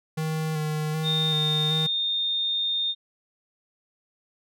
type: tone with vibrato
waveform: square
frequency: 155.6 Hz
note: D#3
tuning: in tune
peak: -26 dBFS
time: 0.17-1.87 s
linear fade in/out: 10 ms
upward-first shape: square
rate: 1.3 Hz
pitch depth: 21 cents each way
type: tone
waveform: sine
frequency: 3649 Hz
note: A#7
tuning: 38 cents flat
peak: -23 dBFS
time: 1.03-2.95 s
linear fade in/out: 50 ms
effects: none